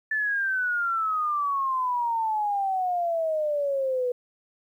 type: exponential sweep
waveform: sine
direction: down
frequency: 1760 to 488.2 Hz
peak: -23 dBFS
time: 0.11-4.12 s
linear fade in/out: 5 ms
effects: 10-bit